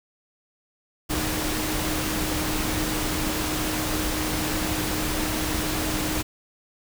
sine tone in noise, 309.1 Hz, D#4, 11 cents flat, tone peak -30 dBFS, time 1.09-6.23 s, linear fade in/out 20 ms, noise pink, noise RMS -27 dBFS, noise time 1.09-6.23 s, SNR -6 dB, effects none

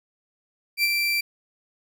30% pulse tone with ADSR envelope, 2349 Hz, D7, in tune, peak -15 dBFS, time 0.77-1.21 s, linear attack 66 ms, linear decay 33 ms, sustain -4 dB, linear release 8 ms, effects none

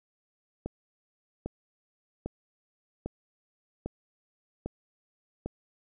click train, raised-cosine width 2 ms, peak -20 dBFS, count 7, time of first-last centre 0.66-5.46 s, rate 1.25 Hz, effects none

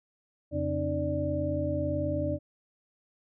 sine tone cluster, 87.4 / 138.2 / 265.8 / 304.3 / 586 Hz, F2 / C#3 / C4 / D#4 / D5, +2 / -5 / +27 / -38 / -4 cents, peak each -33 / -36 / -37 / -33 / -31 dBFS, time 0.51-2.39 s, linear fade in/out 50 ms, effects none

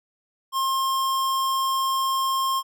square tone, 1066 Hz, C6, 32 cents sharp, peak -22 dBFS, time 0.52-2.63 s, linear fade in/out 50 ms, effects none

